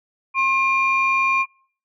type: tone pair together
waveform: sine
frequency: 1069.1 / 2400 Hz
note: C6 / D7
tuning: +37 / +37 cents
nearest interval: octave + major second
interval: 1400 cents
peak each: -18 dBFS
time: 0.34-1.46 s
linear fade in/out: 50 ms
effects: noise-tail reverb RT60 0.5 s tail -23 dB re dry + tanh soft clip ceiling -9 dBFS